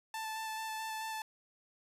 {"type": "tone with vibrato", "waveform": "sawtooth", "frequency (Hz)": 880, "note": "A5", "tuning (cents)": 0, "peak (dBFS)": -34, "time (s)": [0.14, 1.22], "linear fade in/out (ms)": 2, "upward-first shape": "square", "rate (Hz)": 4.6, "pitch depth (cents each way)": 10, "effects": ["resampled to 32000 Hz"]}